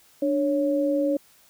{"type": "tone pair together", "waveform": "sine", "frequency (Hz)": [294.6, 555], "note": ["D4", "C#5"], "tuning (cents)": [6, 2], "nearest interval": "major seventh", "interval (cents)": 1096, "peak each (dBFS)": -23, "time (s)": [0.22, 1.17], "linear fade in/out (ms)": 5, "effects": ["white hiss -57 dBFS RMS until 1.49 s"]}